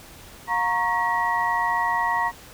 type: tone cluster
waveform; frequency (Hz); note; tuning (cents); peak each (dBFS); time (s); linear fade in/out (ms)
sine; 714 / 931 / 1101 / 1913; F5 / A#5 / C#6 / A#6; +38 / -2 / -12 / +44; -30 / -23 / -27 / -26; 0.47-2.32; 50
effects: pink hiss -45 dBFS RMS until 2.53 s